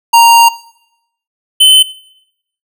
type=tone pair in turn; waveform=square; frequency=931 / 3049 Hz; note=A#5 / G7; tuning=-2 / -49 cents; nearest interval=octave + major sixth; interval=2053 cents; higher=second; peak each=-3 dBFS; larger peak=neither; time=0.13-0.49 / 1.6-1.83 s; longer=first; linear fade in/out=10 ms; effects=noise-tail reverb RT60 0.8 s tail -20 dB re dry